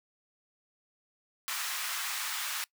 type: high-pass noise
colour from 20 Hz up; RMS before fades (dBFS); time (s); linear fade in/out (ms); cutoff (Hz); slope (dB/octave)
pink; -35; 1.48-2.64; 0; 1100; 24
effects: noise-tail reverb RT60 0.1 s tail -22 dB re dry